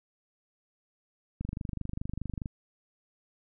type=click train; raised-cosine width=5 ms; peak=-22 dBFS; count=27; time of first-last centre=1.41-2.458 s; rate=24.8 Hz; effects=none